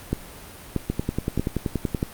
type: two click trains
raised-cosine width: 3 ms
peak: -10 / -9 dBFS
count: 12 / 4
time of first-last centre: 0.9-1.948 / 0.13-2.029 s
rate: 10.5 / 1.58 Hz
effects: pink hiss -42 dBFS RMS until 2.13 s + Opus 32 kbps